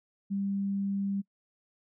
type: tone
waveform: sine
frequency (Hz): 197.9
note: G3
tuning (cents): +17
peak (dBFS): -28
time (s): 0.3-1.22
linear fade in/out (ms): 20
effects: noise-tail reverb RT60 0.1 s tail -26 dB re dry